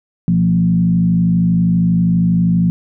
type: tone with frequency modulation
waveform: sine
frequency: 174.61 Hz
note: F3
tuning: in tune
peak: -10 dBFS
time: 0.28-2.7 s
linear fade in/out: 0 ms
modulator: 52.5 Hz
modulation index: 0.74
effects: none